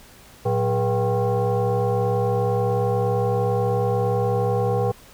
sine tone with frequency modulation, 185 Hz, F#3, in tune, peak -18 dBFS, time 0.45-4.92 s, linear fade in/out 10 ms, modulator 299 Hz, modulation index 2, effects pink hiss -48 dBFS RMS until 5.13 s

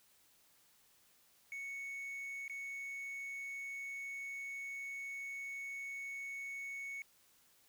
triangle tone with dropouts, 2217 Hz, C#7, in tune, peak -40 dBFS, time 1.52-7.02 s, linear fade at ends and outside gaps 1 ms, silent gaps 2.48-2.497 s, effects white hiss -69 dBFS RMS until 7.68 s

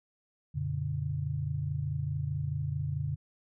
sine tone cluster, 89.9 / 118.7 / 143.4 Hz, F#2 / A#2 / D3, -49 / +32 / -41 cents, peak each -36 / -37 / -32 dBFS, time 0.54-3.16 s, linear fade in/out 20 ms, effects none

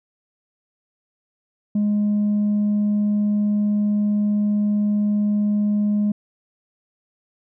triangle tone with tanh clipping, 207.7 Hz, G#3, in tune, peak -17 dBFS, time 1.75-6.12 s, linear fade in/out 5 ms, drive 6 dB, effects none

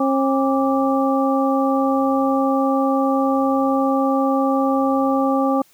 harmonic tone with a mistuned harmonic, 269.5 Hz, C#4, 49 cents flat, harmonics 1 / 2 / 3 / 4, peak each -18 / -21 / -23 / -24 dBFS, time 0-5.62 s, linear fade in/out 5 ms, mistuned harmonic 4, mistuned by +140 cents, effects white hiss -55 dBFS RMS until 5.73 s

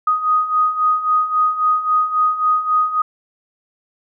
sine beating tone pair, 1244.5 / 1248.2 Hz, D#6 / D#6, 0 / +5 cents, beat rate 3.7 Hz, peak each -20 / -15 dBFS, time 0.07-3.02 s, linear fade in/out 5 ms, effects none

